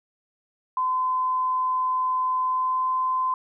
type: tone with pitch glide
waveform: sine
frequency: 1023 to 1029.5 Hz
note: C6 to C6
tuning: -39 to -28 cents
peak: -21 dBFS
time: 0.77-3.34 s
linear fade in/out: 2 ms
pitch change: +11 cents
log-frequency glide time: 2.42-2.89 s
effects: none